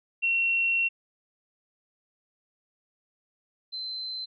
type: tone pair in turn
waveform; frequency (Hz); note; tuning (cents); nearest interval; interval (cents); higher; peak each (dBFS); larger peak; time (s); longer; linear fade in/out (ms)
sine; 2727 / 4079; F7 / C8; -42 / -45; perfect fifth; 697; second; -22 / -32; first; 0.22-0.89 / 3.72-4.26; first; 20
effects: none